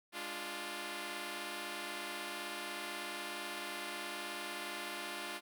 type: chord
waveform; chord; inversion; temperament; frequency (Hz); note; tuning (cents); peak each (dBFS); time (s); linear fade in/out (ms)
5% pulse; D diminished; second; equal with one note detuned; 205.7 / 293.7 / 349.2; Ab3 / D4 / F4; -16 / 0 / 0; -37 / -35 / -31; 0.12-5.41; 50
effects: none